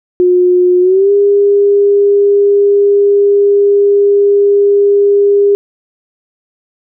sine tone with pitch glide, 360 to 404.1 Hz, F#4 to G#4, -47 to -47 cents, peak -5 dBFS, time 0.2-5.55 s, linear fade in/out 0 ms, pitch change +200 cents, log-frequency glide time 0.81-1.11 s, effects none

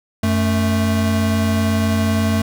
square tone pair together, 92.6 / 220 Hz, F#2 / A3, +2 / 0 cents, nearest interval octave + minor third, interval 1498 cents, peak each -19 / -18 dBFS, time 0.23-2.42 s, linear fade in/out 5 ms, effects none

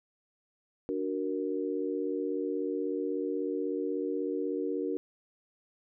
sine chord, D augmented, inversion none, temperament equal, 293.7 / 370 / 466.2 Hz, D4 / F#4 / A#4, 0 / 0 / 0 cents, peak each -34 dBFS, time 0.89-4.97 s, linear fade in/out 0 ms, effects none

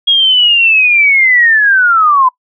sine linear sweep, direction down, 3302 to 998 Hz, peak -5 dBFS, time 0.07-2.29 s, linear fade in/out 10 ms, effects noise-tail reverb RT60 0.1 s tail -22 dB re dry

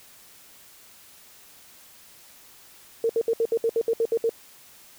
sine tone bursts, 457.5 Hz, A#4, 32 cents flat, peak -19 dBFS, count 11, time 3.04-4.294 s, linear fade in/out 2 ms, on 54 ms, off 66 ms, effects white hiss -51 dBFS RMS until 4.98 s

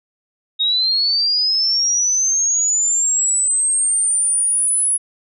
sine linear sweep, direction up, 3729 to 10340 Hz, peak -14 dBFS, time 0.59-4.98 s, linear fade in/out 20 ms, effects none

